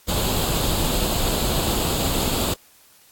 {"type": "noise with comb filter", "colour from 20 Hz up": "pink", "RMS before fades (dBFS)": -22, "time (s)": [0.08, 2.54], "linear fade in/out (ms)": 5, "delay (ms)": 0.26, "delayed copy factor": 0.6, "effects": ["white hiss -53 dBFS RMS until 3.11 s", "AAC 64 kbps"]}